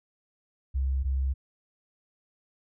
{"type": "tone pair in turn", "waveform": "sine", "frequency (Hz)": [66.7, 66.7], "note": ["C2", "C2"], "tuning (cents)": [34, 34], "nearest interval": "unison", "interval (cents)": 0, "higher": "neither", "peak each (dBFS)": -24, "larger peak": "neither", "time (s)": [[0.74, 1.04], [1.04, 1.34]], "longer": "neither", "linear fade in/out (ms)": 20, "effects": []}